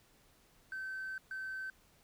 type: tone bursts at uneven times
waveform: triangle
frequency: 1540 Hz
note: G6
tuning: 31 cents flat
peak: -36 dBFS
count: 2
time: 0.72-1.18 / 1.31-1.7 s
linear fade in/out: 2 ms
effects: tanh soft clip ceiling -35 dBFS + pink hiss -67 dBFS RMS until 2.03 s